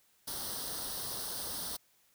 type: noise with comb filter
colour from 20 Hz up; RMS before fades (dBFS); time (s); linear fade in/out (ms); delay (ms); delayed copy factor
white; -39; 0.27-1.77; 10; 0.21; +0.8
effects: white hiss -69 dBFS RMS until 2.14 s